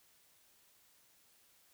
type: silence
effects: white hiss -68 dBFS RMS until 1.73 s